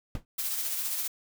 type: noise with exponential decay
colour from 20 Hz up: brown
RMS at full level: -29 dBFS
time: 0.15-0.25 s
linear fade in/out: 1 ms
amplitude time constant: 20 ms
type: noise with tremolo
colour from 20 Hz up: blue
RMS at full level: -30 dBFS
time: 0.38-1.08 s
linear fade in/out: 10 ms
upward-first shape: triangle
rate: 15 Hz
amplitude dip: 40%
effects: none